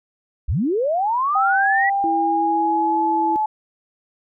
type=linear sweep; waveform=sine; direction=up; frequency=41.2 to 1975.5 Hz; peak=-17 dBFS; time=0.48-1.9 s; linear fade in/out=10 ms
type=tone with pitch glide; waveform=sine; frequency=784 to 859.9 Hz; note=G5 to A5; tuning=0 to -40 cents; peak=-17 dBFS; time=1.35-3.46 s; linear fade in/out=5 ms; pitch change=+160 cents; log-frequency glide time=1.78-3.03 s
type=tone; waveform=sine; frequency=329.6 Hz; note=E4; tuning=in tune; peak=-22 dBFS; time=2.04-3.36 s; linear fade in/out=0 ms
effects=none